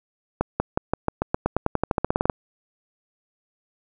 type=accelerating click train; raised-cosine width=1 ms; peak=-6 dBFS; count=20; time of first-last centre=0.41-2.298 s; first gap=190 ms; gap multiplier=0.92; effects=none